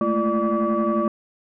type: tone cluster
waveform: sine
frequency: 214.3 / 225.6 / 340.9 / 591 / 1147 Hz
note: A3 / A3 / F4 / D5 / D6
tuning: -45 / +44 / -42 / +11 / -41 cents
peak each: -24 dBFS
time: 0.01-1.08 s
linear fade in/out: 2 ms
effects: tanh soft clip ceiling -12 dBFS